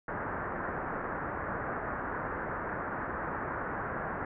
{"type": "low-pass noise", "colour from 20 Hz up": "white", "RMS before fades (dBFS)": -36, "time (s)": [0.08, 4.25], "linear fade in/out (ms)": 2, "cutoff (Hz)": 1700, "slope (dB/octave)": 48, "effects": []}